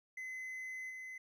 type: tone with level steps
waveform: triangle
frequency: 2038 Hz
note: C7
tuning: 46 cents flat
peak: -40 / -43 dBFS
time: 0.17-1.18 s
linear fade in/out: 5 ms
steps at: 0.89 s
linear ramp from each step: 20 ms
effects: none